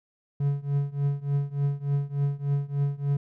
triangle tone with tremolo, 141.7 Hz, C#3, 38 cents sharp, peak -18 dBFS, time 0.4-3.17 s, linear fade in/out 5 ms, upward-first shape triangle, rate 3.4 Hz, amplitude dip 95%, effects none

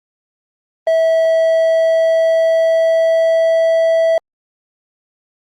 triangle tone with pitch glide, 651 to 655.5 Hz, E5 to E5, -22 to -10 cents, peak -8 dBFS, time 0.87-4.18 s, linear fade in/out 2 ms, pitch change +12 cents, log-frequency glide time 1.3-3.79 s, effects Opus 32 kbps

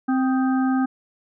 harmonic tone with a mistuned harmonic, 261.6 Hz, C4, in tune, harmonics 1 / 3 / 5 / 6, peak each -18 / -28 / -32 / -34 dBFS, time 0.08-0.86 s, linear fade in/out 10 ms, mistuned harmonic 5, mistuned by -81 cents, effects none

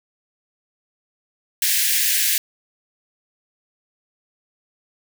white high-pass noise, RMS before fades -19 dBFS, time 1.62-2.38 s, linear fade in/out 2 ms, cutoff 1600 Hz, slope 96 dB/octave, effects none

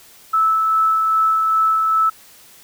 sine tone with tremolo, 1309 Hz, E6, 13 cents flat, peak -12 dBFS, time 0.33-2.1 s, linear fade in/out 10 ms, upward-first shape sine, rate 2.5 Hz, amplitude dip 25%, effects white hiss -46 dBFS RMS until 2.63 s

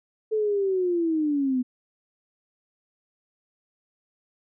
sine linear sweep, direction down, 440 to 246.9 Hz, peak -21 dBFS, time 0.31-1.63 s, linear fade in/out 20 ms, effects none

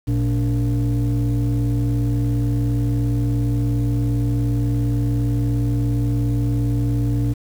sine tone with frequency modulation, 117.4 Hz, A#2, 13 cents sharp, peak -15 dBFS, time 0.07-7.34 s, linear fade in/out 20 ms, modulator 172 Hz, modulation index 0.87, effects tanh soft clip ceiling -13 dBFS + 7-bit

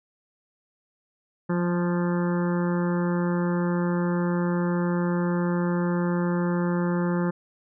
harmonic tone with a mistuned harmonic, 174.61 Hz, F3, in tune, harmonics 1 / 2 / 3 / 5 / 6 / 7 / 8 / 9 / 10, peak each -23 / -29 / -33 / -37 / -39 / -40 / -41 / -42 / -43 dBFS, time 1.49-7.31 s, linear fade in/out 10 ms, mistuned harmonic 1, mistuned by +17 cents, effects none

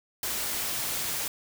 white noise, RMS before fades -31 dBFS, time 0.23-1.28 s, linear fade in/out 2 ms, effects none

